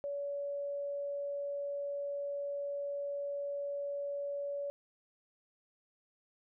sine tone, 568 Hz, C#5, 42 cents sharp, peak -35 dBFS, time 0.04-4.7 s, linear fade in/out 0 ms, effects none

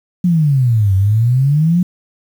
sine exponential two-way sweep, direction down then up, 183.2 to 93.6 to 183.2 Hz, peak -9 dBFS, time 0.24-1.83 s, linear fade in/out 5 ms, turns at 0.95 s, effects 7-bit

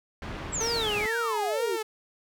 pink low-pass noise, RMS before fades -37 dBFS, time 0.22-1.06 s, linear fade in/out 2 ms, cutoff 2700 Hz, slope 12 dB/octave
sine exponential sweep, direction down, 7900 to 335.8 Hz, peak -28 dBFS, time 0.52-1.77 s, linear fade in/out 20 ms
sawtooth tone with vibrato, 440 Hz, A4, in tune, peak -25 dBFS, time 0.6-1.83 s, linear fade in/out 10 ms, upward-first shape sine, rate 2.1 Hz, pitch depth 110 cents each way
effects none

